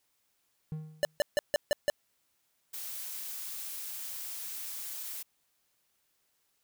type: tone with exponential decay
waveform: triangle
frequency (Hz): 155.56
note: D#3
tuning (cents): 0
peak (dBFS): -30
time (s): 0.72-1.18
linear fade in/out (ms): 0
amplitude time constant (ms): 100
type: tone bursts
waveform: square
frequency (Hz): 587.3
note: D5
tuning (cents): 0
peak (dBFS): -24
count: 6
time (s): 1.03-1.9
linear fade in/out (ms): 0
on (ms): 20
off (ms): 150
type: noise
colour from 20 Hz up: blue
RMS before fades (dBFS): -40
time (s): 2.73-5.23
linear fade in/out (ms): 10
effects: white hiss -75 dBFS RMS until 6.63 s